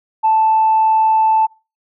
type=tone; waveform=sine; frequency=879 Hz; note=A5; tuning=2 cents flat; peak=-9 dBFS; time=0.23-1.47 s; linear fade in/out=20 ms; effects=noise-tail reverb RT60 0.3 s tail -24 dB re dry + tanh soft clip ceiling -5 dBFS